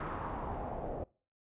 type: noise with low-pass filter sweep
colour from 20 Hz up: pink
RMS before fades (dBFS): -39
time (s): 0-1.04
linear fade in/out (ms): 5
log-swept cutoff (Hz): 1300 to 590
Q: 2.5
effects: noise-tail reverb RT60 0.4 s tail -24 dB re dry + resampled to 8000 Hz